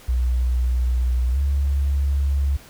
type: tone with pitch glide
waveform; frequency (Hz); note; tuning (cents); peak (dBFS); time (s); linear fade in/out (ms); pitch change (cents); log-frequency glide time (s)
sine; 61.74 to 69.7; B1 to C#2; 0 to +10; -17; 0.08-2.57; 10; +210; 1.32-1.38
effects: pink hiss -46 dBFS RMS until 2.69 s